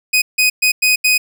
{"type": "tone bursts at uneven times", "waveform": "sawtooth", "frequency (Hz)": 2500, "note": "D#7", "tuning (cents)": 8, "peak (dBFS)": -7, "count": 5, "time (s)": [[0.13, 0.22], [0.38, 0.5], [0.62, 0.72], [0.82, 0.96], [1.04, 1.18]], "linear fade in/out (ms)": 10, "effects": []}